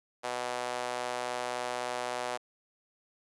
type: tone with high-pass filter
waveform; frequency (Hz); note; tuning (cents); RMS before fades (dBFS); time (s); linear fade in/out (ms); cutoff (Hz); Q
sawtooth; 123.47; B2; 0; -35; 0.23-2.38; 20; 650; 1.8
effects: resampled to 24000 Hz